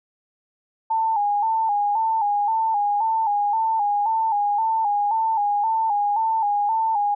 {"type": "tone with vibrato", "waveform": "sine", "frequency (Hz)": 856, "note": "A5", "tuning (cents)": -48, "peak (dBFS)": -18, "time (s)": [0.9, 7.15], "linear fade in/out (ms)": 10, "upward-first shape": "square", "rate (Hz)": 1.9, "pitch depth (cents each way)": 73, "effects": []}